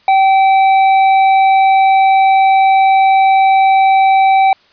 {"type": "tone with hard clipping", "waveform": "sine", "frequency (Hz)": 772, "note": "G5", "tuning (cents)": -27, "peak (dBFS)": -8, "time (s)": [0.08, 4.53], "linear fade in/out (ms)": 2, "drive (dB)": 7, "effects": ["white hiss -50 dBFS RMS until 4.72 s", "resampled to 11025 Hz"]}